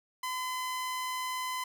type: tone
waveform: sawtooth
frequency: 1018 Hz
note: C6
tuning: 48 cents flat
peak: -29 dBFS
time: 0.23-1.64 s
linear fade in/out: 5 ms
effects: none